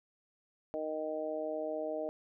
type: harmonic tone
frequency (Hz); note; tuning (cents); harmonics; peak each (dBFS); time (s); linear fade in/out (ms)
155.56; D#3; 0; 2 / 3 / 4 / 5; -42 / -40 / -36 / -47; 0.74-2.09; 0
effects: none